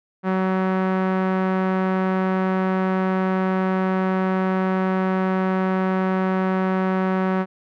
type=tone with low-pass filter; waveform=sawtooth; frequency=187.9 Hz; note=F#3; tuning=27 cents sharp; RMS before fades=-21 dBFS; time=0.23-7.46 s; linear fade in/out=50 ms; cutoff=1500 Hz; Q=1.3; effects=none